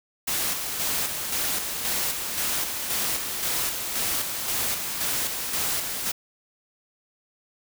white noise with tremolo, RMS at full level -26 dBFS, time 0.27-6.12 s, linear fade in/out 10 ms, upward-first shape square, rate 1.9 Hz, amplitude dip 40%, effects none

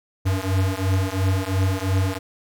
square beating tone pair, 93.6 / 96.5 Hz, F#2 / G2, +20 / -27 cents, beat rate 2.9 Hz, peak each -23 dBFS, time 0.25-2.19 s, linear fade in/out 20 ms, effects none

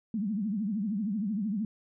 sine tone with vibrato, 207.7 Hz, G#3, in tune, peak -28 dBFS, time 0.14-1.65 s, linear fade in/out 2 ms, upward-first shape triangle, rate 13 Hz, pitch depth 210 cents each way, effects none

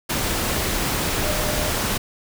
sine tone in noise, 603 Hz, D5, 46 cents sharp, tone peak -29 dBFS, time 1.23-1.7 s, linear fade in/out 10 ms, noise pink, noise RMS -23 dBFS, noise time 0.09-1.98 s, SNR -9 dB, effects none

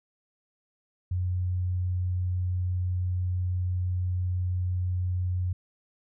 sine tone, 90.6 Hz, F#2, 36 cents flat, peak -25 dBFS, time 1.11-5.53 s, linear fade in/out 5 ms, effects none

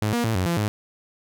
sawtooth tone with pitch steps, 106.5 / 237.7 / 112.7 / 92.3 / 170.6 / 105.1 Hz, G#2 / A#3 / A2 / F#2 / F3 / G#2, +44 / +34 / +42 / -4 / -40 / +21 cents, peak -17 dBFS, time 0.02-0.68 s, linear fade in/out 0 ms, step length 110 ms, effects none

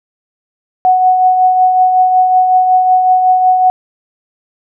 sine tone with tremolo, 740 Hz, F#5, in tune, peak -4 dBFS, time 0.85-3.7 s, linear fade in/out 0 ms, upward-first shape triangle, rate 5.4 Hz, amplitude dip 45%, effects none

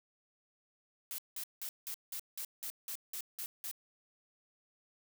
blue noise bursts, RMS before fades -41 dBFS, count 11, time 1.11-3.713 s, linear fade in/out 0 ms, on 73 ms, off 180 ms, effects none

